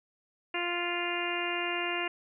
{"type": "harmonic tone", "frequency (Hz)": 348.9, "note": "F4", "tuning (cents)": -2, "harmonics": [1, 2, 3, 4, 5, 6, 7, 8], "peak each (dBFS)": [-36, -38, -39, -41, -39, -38, -38, -36], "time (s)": [0.54, 2.08], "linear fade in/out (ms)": 5, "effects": []}